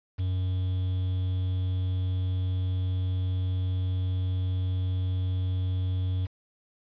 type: tone with quantisation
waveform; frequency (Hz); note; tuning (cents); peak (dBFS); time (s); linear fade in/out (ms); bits
triangle; 92.5; F#2; 0; -23; 0.18-6.27; 20; 8
effects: resampled to 11025 Hz